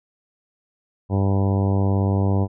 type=harmonic tone; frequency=98 Hz; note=G2; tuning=in tune; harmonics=1 / 2 / 3 / 4 / 5 / 6 / 7 / 8 / 9 / 10; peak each=-18 / -24 / -28 / -30 / -32 / -34 / -35 / -36 / -37 / -38 dBFS; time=1.09-2.48 s; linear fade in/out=50 ms; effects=none